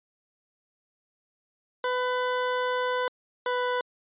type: tone pair in turn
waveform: 20% pulse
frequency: 500 / 496 Hz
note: B4 / B4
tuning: +21 / +7 cents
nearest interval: unison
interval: 14 cents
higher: first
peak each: -20 dBFS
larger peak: neither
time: 1.84-3.08 / 3.46-3.81 s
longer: first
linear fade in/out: 2 ms
effects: resampled to 8000 Hz